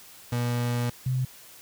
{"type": "tone pair in turn", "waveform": ["35% pulse", "sine"], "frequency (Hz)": [120.8, 128.8], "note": ["B2", "C3"], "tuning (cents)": [-38, -27], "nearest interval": "minor second", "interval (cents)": 111, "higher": "second", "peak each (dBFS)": -23, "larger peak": "neither", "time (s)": [[0.32, 0.9], [1.06, 1.25]], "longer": "first", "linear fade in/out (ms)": 5, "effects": ["white hiss -49 dBFS RMS until 1.61 s"]}